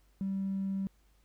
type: tone with tanh clipping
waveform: triangle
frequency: 194 Hz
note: G3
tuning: 18 cents flat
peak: -30 dBFS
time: 0.21-0.87 s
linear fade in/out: 0 ms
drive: 1 dB
effects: added 50 Hz sine -64 dBFS peak until 1.24 s + pink hiss -72 dBFS RMS until 1.24 s